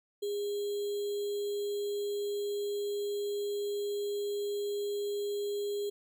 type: tone with sample-and-hold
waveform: sine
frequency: 408.6 Hz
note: G#4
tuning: 28 cents flat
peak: -31 dBFS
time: 0.22-5.9 s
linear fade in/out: 10 ms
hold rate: 3675 Hz
effects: none